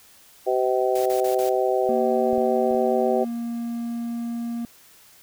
harmonic tone, 127.6 Hz, C3, 43 cents flat, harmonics 3 / 4 / 5 / 6, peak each -23 / -24 / -25 / -26 dBFS, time 0.46-3.25 s, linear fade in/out 20 ms
white noise bursts, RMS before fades -37 dBFS, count 4, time 0.95-1.495 s, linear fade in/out 5 ms, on 110 ms, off 35 ms
triangle tone, 234.6 Hz, A#3, 11 cents sharp, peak -24 dBFS, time 1.89-4.65 s, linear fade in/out 0 ms
clicks, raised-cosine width 3 ms, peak -26 / -28 / -33 / -35 dBFS, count 4, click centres 2.331 / 2.38 / 2.711 / 2.747 s
effects white hiss -52 dBFS RMS until 5.22 s

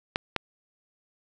clicks, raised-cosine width 0.3 ms, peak -9 dBFS, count 2, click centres 0.159 / 0.363 s, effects none

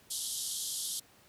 white band-pass noise, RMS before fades -37 dBFS, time 0.1-1 s, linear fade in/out 10 ms, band 3100 to 12000 Hz, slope 96 dB/octave, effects pink hiss -61 dBFS RMS until 1.28 s + high-pass 80 Hz 12 dB/octave

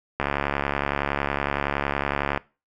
click train, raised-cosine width 0.5 ms, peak -8 dBFS, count 155, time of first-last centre 0.2-2.375 s, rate 70.8 Hz, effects noise-tail reverb RT60 0.3 s tail -21 dB re dry

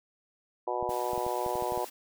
harmonic tone, 122.8 Hz, B2, 9 cents flat, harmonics 3 / 4 / 5 / 6 / 7 / 8, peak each -36 / -36 / -36 / -36 / -36 / -36 dBFS, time 0.67-1.85 s, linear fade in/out 5 ms
clicks, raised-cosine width 3 ms, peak -29 dBFS, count 10, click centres 0.827 / 0.892 / 1.133 / 1.178 / 1.265 / 1.463 / 1.555 / 1.624 / 1.722 / 1.776 s
white high-pass noise, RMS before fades -46 dBFS, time 0.89-1.9 s, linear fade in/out 10 ms, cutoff 170 Hz, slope 96 dB/octave
effects none

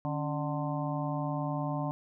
harmonic tone with a mistuned harmonic, 149.1 Hz, D3, 27 cents sharp, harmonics 1 / 2 / 4 / 5 / 6 / 7, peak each -33 / -36 / -39 / -40 / -41 / -41 dBFS, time 0.05-1.91 s, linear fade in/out 0 ms, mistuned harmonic 2, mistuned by -110 cents, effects none

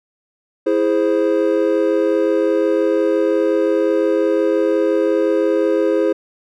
triangle chord, E augmented, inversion none, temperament equal, 329.6 / 415.3 / 523.3 Hz, E4 / G#4 / B#4, 0 / 0 / 0 cents, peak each -16 dBFS, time 0.66-6.13 s, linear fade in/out 10 ms, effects none

